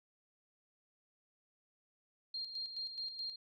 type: tone with tremolo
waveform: sine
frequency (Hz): 4208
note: C8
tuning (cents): +9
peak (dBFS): -38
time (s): 2.34-3.36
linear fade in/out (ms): 5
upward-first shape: square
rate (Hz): 4.7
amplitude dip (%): 55
effects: none